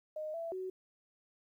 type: tone with pitch steps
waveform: sine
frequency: 617 / 666 / 373.6 Hz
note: D#5 / E5 / F#4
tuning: -15 / +18 / +17 cents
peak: -37 dBFS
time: 0.16-0.7 s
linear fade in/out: 5 ms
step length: 180 ms
effects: 12-bit

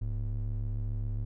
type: ring-modulated tone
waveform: triangle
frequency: 71.2 Hz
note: C#2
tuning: 47 cents sharp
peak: -25 dBFS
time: 0.01-1.25 s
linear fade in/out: 10 ms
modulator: 33.8 Hz
effects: none

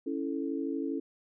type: chord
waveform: sine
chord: A major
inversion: first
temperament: equal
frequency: 277.2 / 329.6 / 440 Hz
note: C#4 / E4 / A4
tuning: 0 / 0 / 0 cents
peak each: -33 / -35 / -38 dBFS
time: 0.06-1 s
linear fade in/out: 10 ms
effects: none

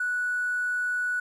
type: tone with hard clipping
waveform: triangle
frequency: 1475 Hz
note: F#6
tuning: 6 cents flat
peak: -25 dBFS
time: 0-1.2 s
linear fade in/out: 5 ms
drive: 3 dB
effects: none

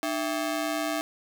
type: ring-modulated tone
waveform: sawtooth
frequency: 482.5 Hz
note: B4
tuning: 40 cents flat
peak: -20 dBFS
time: 0.03-1.01 s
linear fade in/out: 0 ms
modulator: 181 Hz
effects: none

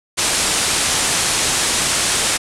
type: low-pass noise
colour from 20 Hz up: white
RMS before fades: -18 dBFS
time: 0.17-2.38 s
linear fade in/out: 20 ms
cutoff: 10000 Hz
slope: 48 dB/octave
effects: none

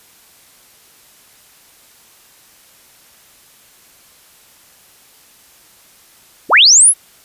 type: linear sweep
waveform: sine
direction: up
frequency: 155.56 to 11230 Hz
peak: -4 dBFS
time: 6.49-6.94 s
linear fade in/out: 50 ms
effects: white hiss -47 dBFS RMS until 7.24 s + resampled to 32000 Hz

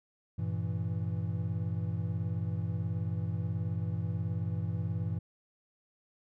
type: chord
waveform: triangle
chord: E diminished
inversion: first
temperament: equal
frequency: 98 / 116.54 / 164.81 Hz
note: G2 / Bb2 / E3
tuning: 0 / 0 / 0 cents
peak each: -32 / -34 / -34 dBFS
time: 0.38-5.19 s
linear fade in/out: 10 ms
effects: none

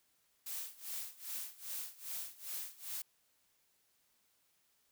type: noise with tremolo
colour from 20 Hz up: blue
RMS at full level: -41 dBFS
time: 0.46-3.02 s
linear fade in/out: 5 ms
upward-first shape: sine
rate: 2.5 Hz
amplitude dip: 90%
effects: white hiss -75 dBFS RMS until 4.91 s

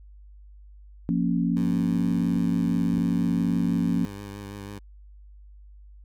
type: chord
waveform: sine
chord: Bb minor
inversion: second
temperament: equal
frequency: 174.61 / 233.1 / 277.2 Hz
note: F3 / Bb3 / Db4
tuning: 0 / 0 / 0 cents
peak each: -24 / -26 / -27 dBFS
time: 1.09-4.05 s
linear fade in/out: 0 ms
type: tone with vibrato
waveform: 15% pulse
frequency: 100.7 Hz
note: G2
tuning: 47 cents sharp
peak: -30 dBFS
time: 1.56-4.79 s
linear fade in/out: 10 ms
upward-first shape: sine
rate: 6.1 Hz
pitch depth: 31 cents each way
type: clicks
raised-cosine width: 3 ms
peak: -25 dBFS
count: 3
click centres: 2.361 / 2.941 / 2.98 s
effects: added 50 Hz sine -45 dBFS peak until 6.04 s

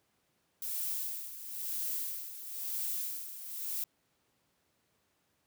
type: noise with tremolo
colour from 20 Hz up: violet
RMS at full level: -35 dBFS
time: 0.62-3.84 s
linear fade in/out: 2 ms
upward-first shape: sine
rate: 1 Hz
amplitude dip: 70%
effects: pink hiss -75 dBFS RMS until 5.46 s + high-pass 100 Hz 12 dB/octave

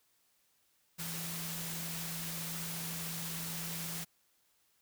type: tone in noise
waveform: sine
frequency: 165.9 Hz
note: E3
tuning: 11 cents sharp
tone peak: -43 dBFS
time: 0.98-4.05 s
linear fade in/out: 20 ms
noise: white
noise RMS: -41 dBFS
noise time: 0.98-4.05 s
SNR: -5 dB
effects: white hiss -73 dBFS RMS until 4.81 s

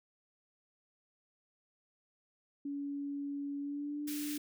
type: tone with pitch glide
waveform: sine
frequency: 283.4 to 294.9 Hz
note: C#4 to D4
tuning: +38 to +7 cents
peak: -36 dBFS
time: 2.65-4.38 s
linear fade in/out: 5 ms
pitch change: +69 cents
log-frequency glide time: 3.6-4.04 s
type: high-pass noise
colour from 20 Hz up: white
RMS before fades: -44 dBFS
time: 4.07-4.38 s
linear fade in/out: 10 ms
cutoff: 1600 Hz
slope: 24 dB/octave
effects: none

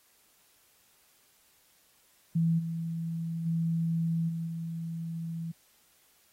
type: tone with level steps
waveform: sine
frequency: 165.3 Hz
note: E3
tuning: 5 cents sharp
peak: -23 / -31 / -26 / -31 / -33 dBFS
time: 2.35-5.52 s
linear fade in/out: 10 ms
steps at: 2.58 / 3.45 / 4.28 / 4.46 s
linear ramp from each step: 20 ms
effects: white hiss -65 dBFS RMS until 6.32 s + AAC 48 kbps

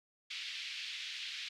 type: band-pass noise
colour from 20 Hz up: white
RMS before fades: -43 dBFS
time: 0.3-1.49 s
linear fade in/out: 10 ms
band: 2200 to 4000 Hz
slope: 24 dB/octave
effects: none

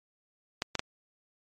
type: clicks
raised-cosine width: 0.2 ms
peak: -12 dBFS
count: 3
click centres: 0.621 / 0.753 / 0.794 s
effects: MP3 64 kbps

